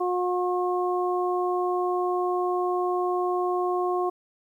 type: harmonic tone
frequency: 360 Hz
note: F#4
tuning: 47 cents flat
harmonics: 1 / 2 / 3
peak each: -25 / -28 / -30 dBFS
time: 0-4.1 s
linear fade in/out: 10 ms
effects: 10-bit